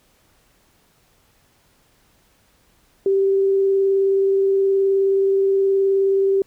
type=tone with vibrato; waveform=sine; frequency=390 Hz; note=G4; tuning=9 cents flat; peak=-14 dBFS; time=3.06-6.42 s; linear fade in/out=2 ms; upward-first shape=sine; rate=19 Hz; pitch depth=10 cents each way; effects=pink hiss -59 dBFS RMS until 6.46 s